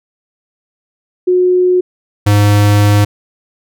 sine / square tone pair in turn, 363.3 / 103.07 Hz, F#4 / G#2, -32 / -13 cents, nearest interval octave + minor seventh, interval 2181 cents, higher first, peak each -7 dBFS, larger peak neither, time 1.27-1.81 / 2.26-3.05 s, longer second, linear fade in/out 10 ms, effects none

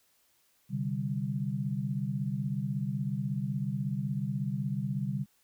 sine chord, C suspended second, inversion none, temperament just, 130.81 / 147.16 / 196.22 Hz, C3 / D3 / G3, 0 / +4 / +2 cents, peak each -34 dBFS, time 0.69-5.26 s, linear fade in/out 50 ms, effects white hiss -69 dBFS RMS until 5.43 s

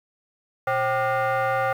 sine tone with frequency modulation, 120 Hz, B2, 49 cents flat, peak -19 dBFS, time 0.67-1.73 s, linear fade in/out 5 ms, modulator 655 Hz, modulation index 2.1, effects tanh soft clip ceiling -16 dBFS + 8-bit

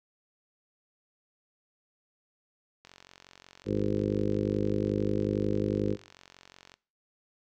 click train, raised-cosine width 0.2 ms, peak -32 dBFS, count 178, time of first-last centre 2.85-6.74 s, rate 45.5 Hz
harmonic tone, 51.2 Hz, G#1, 24 cents flat, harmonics 1 / 2 / 3 / 4 / 5 / 6 / 7 / 8 / 9 / 10, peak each -42 / -34 / -40 / -33 / -42 / -33 / -34 / -35 / -37 / -37 dBFS, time 3.65-5.97 s, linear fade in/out 50 ms
effects noise-tail reverb RT60 0.4 s tail -22 dB re dry

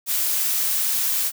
blue noise, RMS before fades -22 dBFS, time 0.06-1.32 s, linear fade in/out 50 ms, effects none

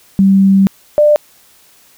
sine tone pair in turn, 194.2 / 595.9 Hz, G3 / D5, -16 / +25 cents, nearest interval octave + perfect fifth, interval 1941 cents, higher second, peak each -5 dBFS, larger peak neither, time 0.19-0.67 / 0.98-1.16 s, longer first, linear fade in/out 0 ms, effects white hiss -47 dBFS RMS until 1.97 s

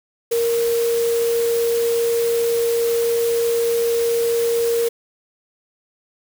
sine tone in noise, 466.2 Hz, A#4, in tune, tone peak -16 dBFS, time 0.31-4.89 s, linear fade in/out 10 ms, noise white, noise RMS -30 dBFS, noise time 0.31-4.89 s, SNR +11 dB, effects none

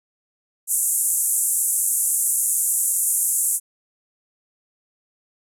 white band-pass noise, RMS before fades -21 dBFS, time 0.67-3.6 s, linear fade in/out 50 ms, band 7400 to 12000 Hz, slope 48 dB/octave, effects none

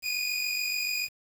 25% pulse tone pair together, 2442 / 2489 Hz, D#7 / D#7, -33 / 0 cents, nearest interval unison, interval 33 cents, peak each -27 dBFS, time 0.02-1.09 s, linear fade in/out 50 ms, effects 8-bit

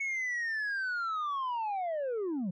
sine linear sweep, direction down, 2217 to 165.6 Hz, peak -28 dBFS, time 0-2.51 s, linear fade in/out 10 ms, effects tanh soft clip ceiling -30 dBFS

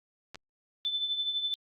clicks, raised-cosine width 0.2 ms, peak -25 dBFS, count 2, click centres 0.346 / 0.356 s
sine tone with tremolo, 3520 Hz, A7, in tune, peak -26 dBFS, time 0.85-1.54 s, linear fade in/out 0 ms, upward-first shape triangle, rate 12 Hz, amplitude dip 65%
effects Opus 48 kbps

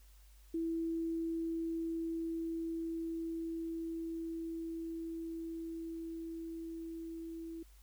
sine tone with level ramp, 329.6 Hz, E4, in tune, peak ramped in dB -33 to -42 dBFS, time 0.54-7.63 s, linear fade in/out 5 ms, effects added 50 Hz sine -57 dBFS peak until 7.82 s + white hiss -68 dBFS RMS until 7.82 s

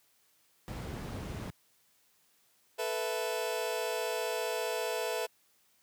brown noise, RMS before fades -34 dBFS, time 0.68-1.5 s, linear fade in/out 0 ms
sawtooth chord, A suspended second, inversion none, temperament just, 440 / 495 / 660 Hz, A4 / B4 / E5, 0 / +4 / +2 cents, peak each -32 dBFS, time 2.78-5.27 s, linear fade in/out 20 ms
effects white hiss -69 dBFS RMS until 5.82 s + high-pass 80 Hz 12 dB/octave

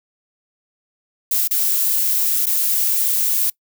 violet noise with dropouts, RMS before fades -18 dBFS, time 1.31-3.5 s, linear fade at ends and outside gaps 5 ms, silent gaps 1.476-1.509 / 2.458-2.466 s, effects noise-tail reverb RT60 0.1 s tail -23 dB re dry

